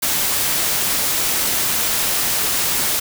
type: noise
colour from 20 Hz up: white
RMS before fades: -19 dBFS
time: 0.02-3 s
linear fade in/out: 10 ms
effects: none